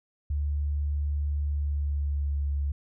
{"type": "tone with pitch glide", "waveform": "sine", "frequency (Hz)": [72.8, 71.06], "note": ["D2", "C#2"], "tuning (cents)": [-15, 44], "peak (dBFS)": -25, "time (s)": [0.3, 2.72], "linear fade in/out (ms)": 5, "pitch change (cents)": -41, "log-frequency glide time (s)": [1.47, 2.5], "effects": []}